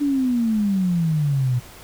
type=exponential sweep; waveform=sine; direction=down; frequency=293.9 to 120.6 Hz; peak=-17 dBFS; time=0-1.6 s; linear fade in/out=20 ms; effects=pink hiss -43 dBFS RMS until 1.83 s